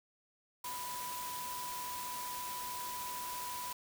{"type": "tone in noise", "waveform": "sine", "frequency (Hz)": 987.8, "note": "B5", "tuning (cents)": 0, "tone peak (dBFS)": -41, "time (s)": [0.64, 3.73], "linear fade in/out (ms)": 5, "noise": "white", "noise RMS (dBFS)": -44, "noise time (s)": [0.64, 3.73], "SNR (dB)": 0, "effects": []}